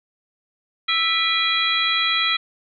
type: harmonic tone with a mistuned harmonic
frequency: 659.3 Hz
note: E5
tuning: in tune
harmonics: 2 / 3 / 4 / 5 / 6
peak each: -25 / -25 / -25 / -22 / -24 dBFS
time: 0.88-2.37 s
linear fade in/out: 10 ms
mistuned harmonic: 4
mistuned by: -150 cents
effects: none